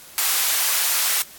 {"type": "high-pass noise", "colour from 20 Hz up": "white", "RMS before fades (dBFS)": -20, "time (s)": [0.18, 1.22], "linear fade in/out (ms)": 0, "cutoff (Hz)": 890, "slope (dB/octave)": 12, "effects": ["white hiss -43 dBFS RMS until 1.38 s", "AAC 64 kbps"]}